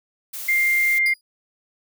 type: noise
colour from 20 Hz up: blue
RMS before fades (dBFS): -32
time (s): 0.33-0.99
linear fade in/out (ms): 10
type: tone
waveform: sine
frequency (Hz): 2100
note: C7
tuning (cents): +6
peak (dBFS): -16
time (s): 0.48-1.14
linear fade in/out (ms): 10
type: tone with exponential decay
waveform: sawtooth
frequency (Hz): 4891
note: D#8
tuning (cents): -31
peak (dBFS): -23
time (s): 1.06-1.21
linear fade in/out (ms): 1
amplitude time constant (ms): 32
effects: none

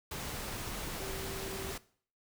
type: tone in noise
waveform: sine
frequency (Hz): 386.3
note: G4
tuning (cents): -25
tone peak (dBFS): -42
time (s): 1-1.72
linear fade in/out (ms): 5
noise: pink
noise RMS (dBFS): -40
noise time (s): 0.11-1.78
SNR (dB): -5
effects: noise-tail reverb RT60 0.5 s tail -19 dB re dry

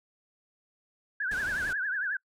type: tone with vibrato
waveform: sine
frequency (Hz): 1587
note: G6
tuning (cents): +21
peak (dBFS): -28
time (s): 1.2-2.17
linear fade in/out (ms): 5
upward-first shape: triangle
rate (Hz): 11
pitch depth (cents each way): 170
type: noise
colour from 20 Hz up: pink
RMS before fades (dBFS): -42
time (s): 1.31-1.73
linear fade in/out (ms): 5
effects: noise-tail reverb RT60 0.1 s tail -26 dB re dry + low-pass 11000 Hz 12 dB/octave

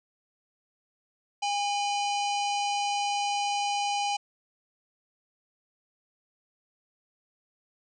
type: harmonic tone with a mistuned harmonic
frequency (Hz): 813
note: G#5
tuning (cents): -37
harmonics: 1 / 3 / 4 / 5 / 6 / 7 / 8 / 9 / 10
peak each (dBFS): -27 / -37 / -36 / -42 / -40 / -42 / -43 / -51 / -46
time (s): 1.42-4.17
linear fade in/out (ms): 10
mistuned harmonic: 4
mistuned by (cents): -130
effects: none

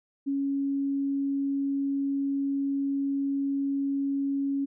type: tone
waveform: sine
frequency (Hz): 277.2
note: C#4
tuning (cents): 0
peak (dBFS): -25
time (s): 0.26-4.66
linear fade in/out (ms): 20
effects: none

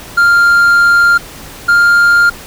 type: tone pair in turn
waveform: triangle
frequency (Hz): 1396.9 / 1402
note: F6 / F6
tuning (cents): 0 / +6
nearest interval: unison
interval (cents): 6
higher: second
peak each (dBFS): -3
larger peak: neither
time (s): 0.17-1.18 / 1.68-2.3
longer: first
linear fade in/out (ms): 10
effects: pink hiss -31 dBFS RMS until 2.46 s

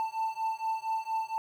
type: beating tone pair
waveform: triangle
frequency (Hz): 887 / 891.3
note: A5 / A5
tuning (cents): +14 / +22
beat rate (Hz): 4.3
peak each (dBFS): -31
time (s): 0-1.38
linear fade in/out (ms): 0
effects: 10-bit

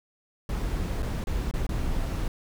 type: noise with dropouts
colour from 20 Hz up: brown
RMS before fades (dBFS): -28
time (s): 0.49-2.28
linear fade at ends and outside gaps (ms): 2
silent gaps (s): 1.023-1.028 / 1.24-1.27 / 1.512-1.538 / 1.667-1.691
effects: none

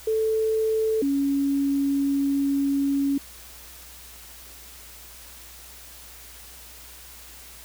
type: tone pair in turn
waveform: sine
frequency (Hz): 440 / 278.6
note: A4 / C#4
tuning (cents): 0 / +9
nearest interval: minor sixth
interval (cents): 791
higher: first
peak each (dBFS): -20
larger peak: neither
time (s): 0.07-1.02 / 1.02-3.18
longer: second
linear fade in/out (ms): 5
effects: added 60 Hz sine -50 dBFS peak until 7.64 s + white hiss -45 dBFS RMS until 7.64 s

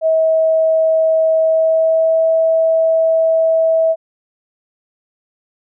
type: tone with pitch glide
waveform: sine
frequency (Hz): 642 to 649.1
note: E5 to E5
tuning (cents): -46 to -27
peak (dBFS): -10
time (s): 0.01-3.96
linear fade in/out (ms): 50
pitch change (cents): +19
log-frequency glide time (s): 1.41-2.26
effects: none

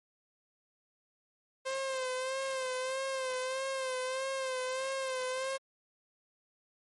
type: tone with vibrato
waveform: sawtooth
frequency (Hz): 523.3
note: C5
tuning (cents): 0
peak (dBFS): -29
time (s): 1.65-5.58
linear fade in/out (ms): 20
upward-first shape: sine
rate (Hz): 1.6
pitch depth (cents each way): 46
effects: MP3 48 kbps

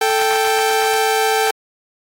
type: tone pair together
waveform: sawtooth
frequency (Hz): 440 / 784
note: A4 / G5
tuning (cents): 0 / 0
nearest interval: minor seventh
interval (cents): 1000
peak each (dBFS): -13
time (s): 0.01-1.51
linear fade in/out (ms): 5
effects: AAC 64 kbps

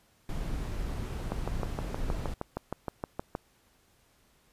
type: noise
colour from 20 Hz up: brown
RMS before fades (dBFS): -34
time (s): 0.29-2.34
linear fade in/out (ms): 2
type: click train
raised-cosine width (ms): 1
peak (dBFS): -18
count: 14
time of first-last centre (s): 1.32-3.351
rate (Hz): 6.4
effects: pink hiss -66 dBFS RMS until 4.52 s + resampled to 32000 Hz

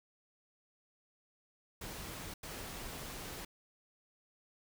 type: noise bursts at uneven times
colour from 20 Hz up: pink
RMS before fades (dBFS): -45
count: 2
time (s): 1.81-2.34 / 2.43-3.45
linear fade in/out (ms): 5
effects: none

